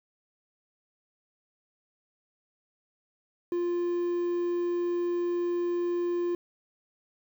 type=tone with quantisation; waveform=triangle; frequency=349.2 Hz; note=F4; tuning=in tune; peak=-24 dBFS; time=3.52-6.35 s; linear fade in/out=2 ms; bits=9; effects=none